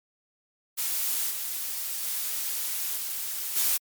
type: noise with level steps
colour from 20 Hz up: blue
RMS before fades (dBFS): -28 / -32 / -30 / -32 / -24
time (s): 0.77-3.78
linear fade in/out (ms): 20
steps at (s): 1.29 / 2.02 / 2.96 / 3.55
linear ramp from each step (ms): 20
effects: MP3 96 kbps